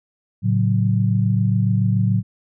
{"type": "chord", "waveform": "sine", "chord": "F# minor", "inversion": "first", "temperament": "equal with one note detuned", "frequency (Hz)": [111.47, 138.59, 185], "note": ["A2", "C#3", "F#3"], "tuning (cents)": [23, 0, 0], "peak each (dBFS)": [-17, -23, -20], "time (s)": [0.42, 2.23], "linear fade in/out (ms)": 50, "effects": []}